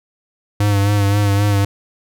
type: tone with vibrato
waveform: square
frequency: 101.4 Hz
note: G#2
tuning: 41 cents flat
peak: -13 dBFS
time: 0.6-1.65 s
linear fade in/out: 5 ms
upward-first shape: sine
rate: 3.8 Hz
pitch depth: 37 cents each way
effects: none